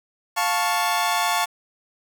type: chord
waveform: sawtooth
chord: F augmented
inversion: none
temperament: equal with one note detuned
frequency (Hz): 704.1 / 880 / 1108.7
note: F5 / A5 / C#6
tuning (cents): +14 / 0 / 0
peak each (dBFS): -21 / -20 / -21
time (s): 0.36-1.46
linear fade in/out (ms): 20
effects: 7-bit